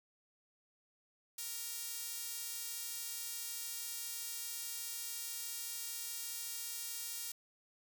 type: tone with high-pass filter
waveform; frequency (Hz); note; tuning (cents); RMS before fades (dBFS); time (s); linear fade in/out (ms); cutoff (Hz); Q
sawtooth; 466.2; A#4; 0; -43; 1.38-7.32; 5; 6600; 0.55
effects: none